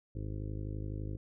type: harmonic tone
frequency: 51.91 Hz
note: G#1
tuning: in tune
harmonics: 1 / 2 / 3 / 4 / 5 / 6 / 7 / 8 / 9 / 10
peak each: -40 / -39 / -47 / -53 / -51 / -47 / -53 / -53 / -61 / -56 dBFS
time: 0.15-1.17 s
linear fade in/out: 5 ms
effects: none